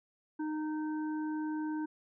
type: harmonic tone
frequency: 308.1 Hz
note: D#4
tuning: 17 cents flat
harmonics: 1 / 3 / 5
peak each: -33 / -44 / -49 dBFS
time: 0.39-1.86 s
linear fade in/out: 10 ms
effects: none